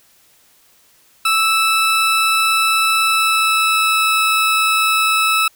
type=tone with pitch glide; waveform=20% pulse; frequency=1314 to 1304.9 Hz; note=E6 to E6; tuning=-6 to -18 cents; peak=-8 dBFS; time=1.25-5.48 s; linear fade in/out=5 ms; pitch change=-12 cents; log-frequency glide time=3.05-4.22 s; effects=white hiss -53 dBFS RMS until 5.55 s